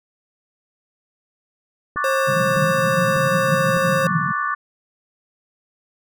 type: click train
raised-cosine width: 2 ms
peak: -20 dBFS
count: 4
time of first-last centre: 1.96-3.767 s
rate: 1.66 Hz
type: chord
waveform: sine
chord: D major seventh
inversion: third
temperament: equal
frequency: 1108.7 / 1174.7 / 1480 / 1760 Hz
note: C#6 / D6 / F#6 / A6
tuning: 0 / 0 / 0 / 0 cents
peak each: -26 / -23 / -27 / -27 dBFS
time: 1.96-4.55 s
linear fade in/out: 10 ms
type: tone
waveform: square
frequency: 535 Hz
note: C5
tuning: 38 cents sharp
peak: -20 dBFS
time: 2.04-4.07 s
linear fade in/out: 2 ms
type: band-pass noise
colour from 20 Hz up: pink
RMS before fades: -24 dBFS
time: 2.27-4.33 s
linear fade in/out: 20 ms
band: 140 to 190 Hz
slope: 48 dB/octave
effects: none